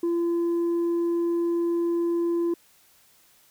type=tone; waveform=sine; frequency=340.9 Hz; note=F4; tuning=42 cents flat; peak=-19 dBFS; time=0.03-2.54 s; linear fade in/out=5 ms; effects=tanh soft clip ceiling -21 dBFS + white hiss -59 dBFS RMS until 3.5 s